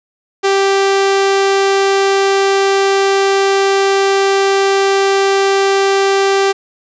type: tone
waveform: sawtooth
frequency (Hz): 391.9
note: G4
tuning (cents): 0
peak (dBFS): -6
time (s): 0.43-6.53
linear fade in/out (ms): 20
effects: resampled to 16000 Hz + 7-bit